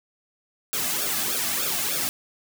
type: noise with flanger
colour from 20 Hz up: white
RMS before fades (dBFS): -26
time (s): 0.73-2.09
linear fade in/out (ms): 0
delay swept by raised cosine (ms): 0.98 to 2.18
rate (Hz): 3.3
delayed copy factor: -0.95
effects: none